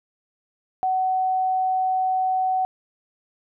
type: tone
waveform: sine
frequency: 750 Hz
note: F#5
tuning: 23 cents sharp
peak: -19 dBFS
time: 0.83-2.65 s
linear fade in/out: 0 ms
effects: none